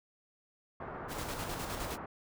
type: low-pass noise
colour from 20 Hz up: white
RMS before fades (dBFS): -43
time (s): 0.8-2.06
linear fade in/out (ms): 5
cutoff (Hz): 1300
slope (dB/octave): 24
type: noise with tremolo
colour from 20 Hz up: pink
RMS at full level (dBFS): -39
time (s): 1.08-1.98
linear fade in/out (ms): 50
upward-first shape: square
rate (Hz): 9.7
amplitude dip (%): 45
effects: none